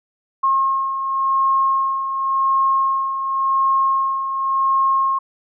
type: beating tone pair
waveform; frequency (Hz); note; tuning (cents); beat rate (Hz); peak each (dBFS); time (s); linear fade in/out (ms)
sine; 1076 / 1076.91; C6 / C6; +48 / +50; 0.91; -24 / -16; 0.43-5.19; 10
effects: none